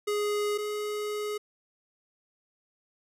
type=tone pair in turn; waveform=square; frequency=415.3 / 419.2 Hz; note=G#4 / G#4; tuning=0 / +16 cents; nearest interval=unison; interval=16 cents; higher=second; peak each=-27 / -31 dBFS; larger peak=first; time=0.07-0.58 / 0.58-1.38 s; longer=second; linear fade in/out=10 ms; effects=resampled to 32000 Hz